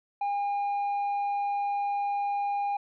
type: tone with tanh clipping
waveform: sine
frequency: 810 Hz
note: G#5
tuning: 43 cents flat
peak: -27 dBFS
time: 0.21-2.77 s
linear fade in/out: 5 ms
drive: 3 dB
effects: none